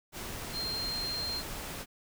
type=tone in noise; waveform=sine; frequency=4186 Hz; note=C8; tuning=in tune; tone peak=-33 dBFS; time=0.52-1.43 s; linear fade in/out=50 ms; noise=pink; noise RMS=-40 dBFS; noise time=0.12-1.86 s; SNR=+4 dB; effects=none